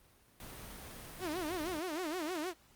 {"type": "noise", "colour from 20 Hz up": "pink", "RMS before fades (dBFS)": -48, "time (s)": [0.4, 1.79], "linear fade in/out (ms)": 2}
{"type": "tone with vibrato", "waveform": "sawtooth", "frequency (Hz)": 334.5, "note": "E4", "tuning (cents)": 25, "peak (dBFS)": -32, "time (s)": [1.19, 2.54], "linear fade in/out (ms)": 50, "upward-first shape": "sine", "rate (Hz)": 6.4, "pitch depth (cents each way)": 200}
{"effects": ["pink hiss -65 dBFS RMS until 2.75 s", "Opus 32 kbps"]}